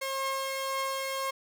sawtooth tone pair together, 537 / 1075.9 Hz, C5 / C6, +45 / +48 cents, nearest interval octave, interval 1203 cents, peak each -30 / -29 dBFS, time 0.01-1.31 s, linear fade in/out 10 ms, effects none

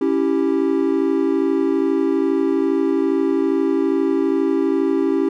triangle chord, C# diminished, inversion none, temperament equal, 277.2 / 329.6 / 392 Hz, C#4 / E4 / G4, 0 / 0 / 0 cents, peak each -18 dBFS, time 0.01-5.29 s, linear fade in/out 5 ms, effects none

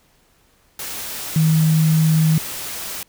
sine tone in noise, 158.3 Hz, D#3, 30 cents sharp, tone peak -12 dBFS, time 1.36-2.38 s, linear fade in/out 2 ms, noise white, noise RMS -29 dBFS, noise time 0.79-3.03 s, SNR +14 dB, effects pink hiss -58 dBFS RMS until 3.08 s

